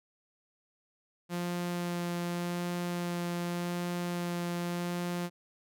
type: tone with vibrato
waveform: sawtooth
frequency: 174.61 Hz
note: F3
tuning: in tune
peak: -28 dBFS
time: 1.29-5.3 s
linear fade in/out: 50 ms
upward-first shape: sine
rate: 0.86 Hz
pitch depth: 9 cents each way
effects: none